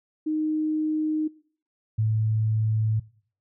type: tone pair in turn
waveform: sine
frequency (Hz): 309.6 / 109.46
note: D#4 / A2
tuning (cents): -9 / -9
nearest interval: octave + tritone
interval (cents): 1800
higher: first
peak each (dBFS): -23 / -20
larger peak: second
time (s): 0.26-1.28 / 1.98-3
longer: neither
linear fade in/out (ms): 10
effects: noise-tail reverb RT60 0.5 s tail -21 dB re dry